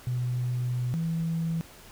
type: tone pair in turn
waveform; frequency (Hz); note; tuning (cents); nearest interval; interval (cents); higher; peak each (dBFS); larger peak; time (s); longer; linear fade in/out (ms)
sine; 123.9 / 164.53; B2 / E3; +6 / -3; perfect fourth; 491; second; -25; neither; 0.07-0.94 / 0.94-1.61; first; 0
effects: tanh soft clip ceiling -21 dBFS + pink hiss -50 dBFS RMS until 1.91 s